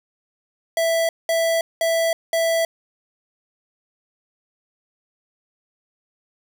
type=tone bursts; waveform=square; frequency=660 Hz; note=E5; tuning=2 cents sharp; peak=-18 dBFS; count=4; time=0.77-2.65 s; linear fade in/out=2 ms; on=320 ms; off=200 ms; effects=none